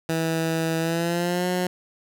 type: tone with pitch glide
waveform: 15% pulse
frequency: 162.9 to 180.75 Hz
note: E3 to F#3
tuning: -20 to -40 cents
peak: -16 dBFS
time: 0.09-1.67 s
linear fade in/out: 2 ms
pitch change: +180 cents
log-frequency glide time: 0.79-1.48 s
effects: none